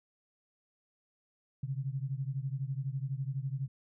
sine beating tone pair, 130.81 / 142.81 Hz, C3 / D3, 0 / -48 cents, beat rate 12 Hz, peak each -35 / -37 dBFS, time 1.63-3.68 s, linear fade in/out 5 ms, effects none

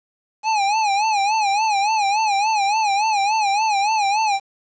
square tone with vibrato, 835 Hz, G#5, 9 cents sharp, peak -17 dBFS, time 0.43-4.4 s, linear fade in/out 50 ms, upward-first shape sine, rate 3.5 Hz, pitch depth 110 cents each way, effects resampled to 16000 Hz + 8-bit

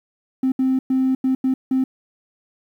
triangle tone bursts at uneven times, 261.6 Hz, C4, in tune, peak -12 dBFS, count 6, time 0.43-0.52 / 0.59-0.79 / 0.9-1.15 / 1.24-1.35 / 1.44-1.54 / 1.71-1.84 s, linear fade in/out 5 ms, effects tanh soft clip ceiling -12 dBFS + 9-bit

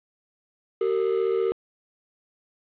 triangle ring-modulated tone, 419.6 Hz, G#4, 18 cents sharp, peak -16 dBFS, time 0.81-1.52 s, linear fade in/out 0 ms, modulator 37.6 Hz, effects resampled to 8000 Hz + 8-bit

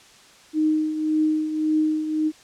sine tone with tremolo, 310 Hz, D#4, 6 cents flat, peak -16 dBFS, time 0.53-2.32 s, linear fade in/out 50 ms, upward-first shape triangle, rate 1.8 Hz, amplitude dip 65%, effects white hiss -50 dBFS RMS until 2.43 s + low-pass 7000 Hz 12 dB/octave

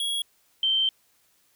square / sine tone pair in turn, 3322 / 3122 Hz, G#7 / G7, 0 / -8 cents, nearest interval minor second, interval 108 cents, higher first, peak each -26 / -20 dBFS, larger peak second, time 0-0.22 / 0.63-0.89 s, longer second, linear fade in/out 2 ms, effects white hiss -65 dBFS RMS until 1.55 s

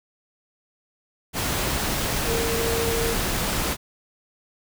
sine tone in noise, 460.2 Hz, A#4, 22 cents flat, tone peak -25 dBFS, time 2.26-3.16 s, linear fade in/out 50 ms, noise pink, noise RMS -25 dBFS, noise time 1.33-3.77 s, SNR -3 dB, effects none

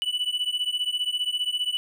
triangle beating tone pair, 2960 / 2975 Hz, F#7 / F#7, 0 / +9 cents, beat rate 15 Hz, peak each -26 dBFS, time 0.02-1.77 s, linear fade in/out 0 ms, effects none

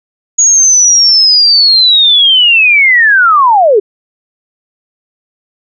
sine linear sweep, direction down, 6740 to 380 Hz, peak -3 dBFS, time 0.38-3.8 s, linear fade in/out 10 ms, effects none

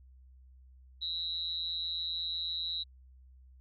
sine tone with amplitude modulation, 3902 Hz, B7, 22 cents flat, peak -29 dBFS, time 1.01-2.84 s, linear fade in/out 20 ms, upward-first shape sine, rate 168 Hz, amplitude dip 90%, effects added 64 Hz sine -54 dBFS peak until 3.6 s

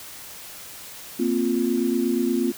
sine chord, Bb suspended second, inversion none, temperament equal, 233.1 / 261.6 / 349.2 Hz, Bb3 / C4 / F4, 0 / 0 / 0 cents, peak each -24 dBFS, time 1.19-2.52 s, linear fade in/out 10 ms, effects white hiss -40 dBFS RMS until 2.57 s

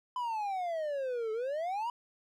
triangle exponential two-way sweep, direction down then up, 1014 to 429.9 to 984 Hz, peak -30 dBFS, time 0.16-1.9 s, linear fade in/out 2 ms, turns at 1.32 s, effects none

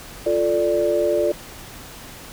sine chord, D minor, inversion first, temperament equal, 349.2 / 440 / 587.3 Hz, F4 / A4 / D5, 0 / 0 / 0 cents, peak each -22 / -23 / -19 dBFS, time 0.26-1.32 s, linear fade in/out 5 ms, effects pink hiss -39 dBFS RMS until 2.32 s

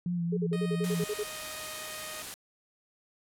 sine tone with vibrato, 172.8 Hz, F3, 18 cents flat, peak -28 dBFS, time 0.06-1.04 s, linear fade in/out 2 ms, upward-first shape sine, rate 4 Hz, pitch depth 39 cents each way
sine tone bursts, 420 Hz, G#4, 19 cents sharp, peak -29 dBFS, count 10, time 0.32-1.237 s, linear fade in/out 10 ms, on 53 ms, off 43 ms
10% pulse tone, 622 Hz, D#5, 1 cent flat, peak -33 dBFS, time 0.53-2.22 s, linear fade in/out 0 ms
white noise, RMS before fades -40 dBFS, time 0.84-2.34 s, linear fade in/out 0 ms
effects low-pass 12000 Hz 12 dB/octave

